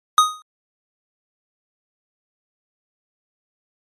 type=tone with exponential decay; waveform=square; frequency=1247 Hz; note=D#6; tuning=3 cents sharp; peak=-7 dBFS; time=0.18-0.42 s; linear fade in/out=1 ms; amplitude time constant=52 ms; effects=low-pass 10000 Hz 12 dB/octave + MP3 64 kbps